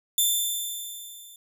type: tone with level ramp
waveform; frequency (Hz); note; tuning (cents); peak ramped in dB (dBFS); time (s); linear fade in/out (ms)
10% pulse; 3547; A7; +13; -11 to -38; 0.18-1.36; 2
effects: none